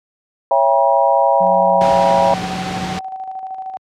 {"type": "chord", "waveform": "sine", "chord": "C# diminished seventh", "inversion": "none", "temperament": "just", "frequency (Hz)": [554.4, 665.2, 798.3, 957.9], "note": ["C#5", "E5", "G5", "Bb5"], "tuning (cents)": [0, 16, 31, 47], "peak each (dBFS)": -16, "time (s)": [0.51, 2.34], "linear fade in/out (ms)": 2}
{"type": "tone with pitch glide", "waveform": "sine", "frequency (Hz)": [185, 181.4], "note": ["F#3", "F#3"], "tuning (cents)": [0, -34], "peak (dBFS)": -24, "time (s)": [1.4, 2.99], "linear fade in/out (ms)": 10, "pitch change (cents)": -34, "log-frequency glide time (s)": [1.65, 1.88]}
{"type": "tone with tremolo", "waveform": "sine", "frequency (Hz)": 760, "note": "F#5", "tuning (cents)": 46, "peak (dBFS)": -23, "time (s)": [1.43, 3.77], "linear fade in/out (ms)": 0, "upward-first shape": "square", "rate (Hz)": 13, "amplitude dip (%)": 45}
{"type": "noise", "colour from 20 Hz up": "pink", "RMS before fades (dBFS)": -24, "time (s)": [1.81, 2.99], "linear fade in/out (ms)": 0}
{"effects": ["high-pass 100 Hz 12 dB/octave", "low-pass 5000 Hz 12 dB/octave"]}